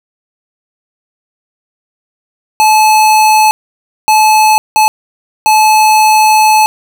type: tone bursts at uneven times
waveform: square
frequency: 863 Hz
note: A5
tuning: 34 cents flat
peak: -5 dBFS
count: 4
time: 2.6-3.51 / 4.08-4.58 / 4.76-4.88 / 5.46-6.66 s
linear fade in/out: 0 ms
effects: none